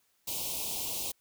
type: band-stop noise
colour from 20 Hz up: white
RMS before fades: -35 dBFS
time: 0.27-1.12 s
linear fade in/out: 10 ms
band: 1000 to 2500 Hz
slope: 48 dB/octave
effects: white hiss -72 dBFS RMS until 1.2 s